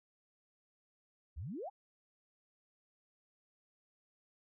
sine exponential sweep, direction up, 61.74 to 883 Hz, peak -40 dBFS, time 1.36-1.7 s, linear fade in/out 20 ms, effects none

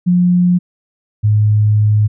sine tone pair in turn, 178.1 / 105.9 Hz, F3 / G#2, +34 / +34 cents, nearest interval major sixth, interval 900 cents, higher first, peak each -8 dBFS, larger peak neither, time 0.06-0.59 / 1.23-2.08 s, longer second, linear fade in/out 20 ms, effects none

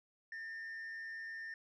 sine tone with frequency modulation, 1807 Hz, A6, 46 cents sharp, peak -40 dBFS, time 0.32-1.54 s, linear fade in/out 2 ms, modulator 103 Hz, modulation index 0.44, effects tanh soft clip ceiling -42 dBFS

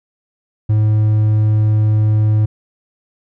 triangle tone, 107.3 Hz, A2, 43 cents flat, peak -8 dBFS, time 0.69-2.46 s, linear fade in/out 10 ms, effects none

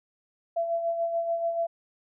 sine tone with tremolo, 673 Hz, E5, 36 cents sharp, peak -23 dBFS, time 0.56-1.67 s, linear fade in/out 10 ms, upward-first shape sine, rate 6.9 Hz, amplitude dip 50%, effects none

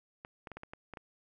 clicks, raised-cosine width 0.5 ms, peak -29 dBFS, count 8, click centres 0.249 / 0.472 / 0.517 / 0.57 / 0.634 / 0.735 / 0.937 / 0.972 s, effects none

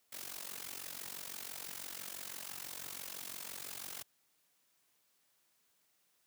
white noise with amplitude modulation, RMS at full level -42 dBFS, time 0.12-4.03 s, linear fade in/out 10 ms, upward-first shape sine, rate 46 Hz, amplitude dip 85%, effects white hiss -75 dBFS RMS until 6.26 s + high-pass 100 Hz 12 dB/octave

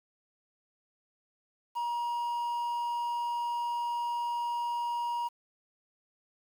triangle tone with quantisation, 951 Hz, A#5, 34 cents sharp, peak -28 dBFS, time 1.75-5.29 s, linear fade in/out 20 ms, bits 9, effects none

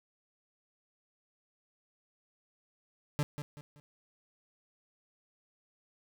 40% pulse tone with echo, 146.83 Hz, D3, in tune, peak -27 dBFS, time 3.19-3.23 s, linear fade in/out 0 ms, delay 190 ms, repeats 3, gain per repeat -9 dB, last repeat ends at 3.8 s, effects none

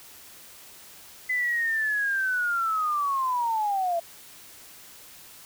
sine linear sweep, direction down, 2022 to 663 Hz, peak -23 dBFS, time 1.29-4 s, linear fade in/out 10 ms, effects white hiss -48 dBFS RMS until 5.45 s

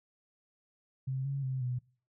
sine tone with pitch steps, 132.2 / 138.3 / 131 / 124.7 Hz, C3 / C#3 / C3 / B2, +18 / -4 / +2 / +17 cents, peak -31 dBFS, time 1.07-1.79 s, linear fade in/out 10 ms, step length 180 ms, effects noise-tail reverb RT60 0.4 s tail -23 dB re dry

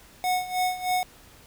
square tone with tremolo, 733 Hz, F#5, 16 cents flat, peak -22 dBFS, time 0.24-1.03 s, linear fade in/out 0 ms, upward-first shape sine, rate 3.2 Hz, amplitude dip 80%, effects pink hiss -52 dBFS RMS until 1.46 s

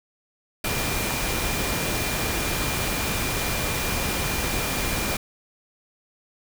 sine tone in noise, 2400 Hz, D7, 37 cents sharp, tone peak -34 dBFS, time 0.64-5.17 s, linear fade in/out 5 ms, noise pink, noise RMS -26 dBFS, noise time 0.64-5.17 s, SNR -11 dB, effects none

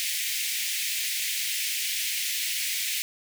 pink high-pass noise, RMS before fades -29 dBFS, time 0-3.02 s, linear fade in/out 0 ms, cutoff 2000 Hz, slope 48 dB/octave, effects none

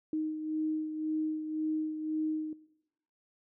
sine beating tone pair, 311.1 / 313 Hz, D#4 / D#4, 0 / +10 cents, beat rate 1.9 Hz, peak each -32 / -39 dBFS, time 0.13-2.53 s, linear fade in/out 2 ms, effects noise-tail reverb RT60 0.9 s tail -19 dB re dry

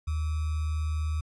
sine tone with sample-and-hold, 77.78 Hz, D#2, in tune, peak -26 dBFS, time 0.07-1.21 s, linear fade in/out 10 ms, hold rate 1225 Hz, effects resampled to 24000 Hz

